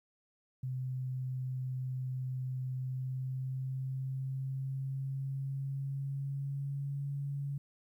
sine tone with pitch glide, 129 to 140.68 Hz, C3 to C#3, -24 to +26 cents, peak -34 dBFS, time 0.63-7.58 s, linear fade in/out 5 ms, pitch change +150 cents, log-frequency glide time 2.75-7.08 s, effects 12-bit

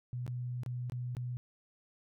sine tone with dropouts, 123.47 Hz, B2, in tune, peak -35 dBFS, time 0.13-1.37 s, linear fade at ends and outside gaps 0 ms, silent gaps 0.265-0.278 / 0.634-0.662 / 0.898-0.921 / 1.15-1.168 s, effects none

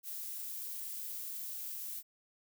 violet noise, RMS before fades -42 dBFS, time 0.03-2.03 s, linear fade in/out 50 ms, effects none

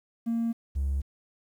triangle tone pair in turn, 230.7 / 68.93 Hz, A#3 / C#2, -18 / -9 cents, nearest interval octave + major sixth, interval 2091 cents, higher first, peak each -22 dBFS, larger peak neither, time 0.26-0.53 / 0.75-1.02 s, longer neither, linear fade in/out 20 ms, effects tanh soft clip ceiling -21 dBFS + 10-bit

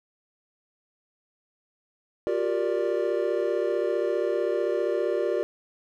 triangle chord, G minor seventh, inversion third, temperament equal with one note detuned, 356.6 / 392 / 466.2 / 587.3 Hz, F4 / G4 / Bb4 / D5, +36 / 0 / 0 / 0 cents, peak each -27 dBFS, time 2.27-5.43 s, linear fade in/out 0 ms, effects none

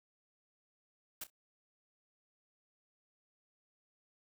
white noise with echo, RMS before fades -42 dBFS, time 1.21-1.24 s, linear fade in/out 5 ms, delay 31 ms, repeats 2, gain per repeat -15 dB, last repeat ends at 1.302 s, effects none

